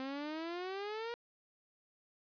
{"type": "exponential sweep", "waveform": "sawtooth", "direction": "up", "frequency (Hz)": [260.5, 479], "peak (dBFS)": -35, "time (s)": [0, 1.14], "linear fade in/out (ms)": 0, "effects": ["resampled to 11025 Hz", "11-bit"]}